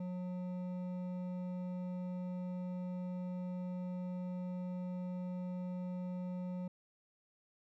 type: tone with hard clipping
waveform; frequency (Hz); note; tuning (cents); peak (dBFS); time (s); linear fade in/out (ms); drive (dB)
sine; 180.9; F#3; -39; -40; 0-6.68; 5; 9
effects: none